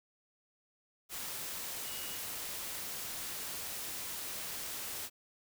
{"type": "tone in noise", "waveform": "sine", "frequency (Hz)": 2895, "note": "F#7", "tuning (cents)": -38, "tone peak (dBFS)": -49, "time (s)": [1.83, 2.2], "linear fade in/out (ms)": 50, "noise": "white", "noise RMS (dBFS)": -41, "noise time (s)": [1.09, 5.1], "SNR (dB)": -11, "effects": []}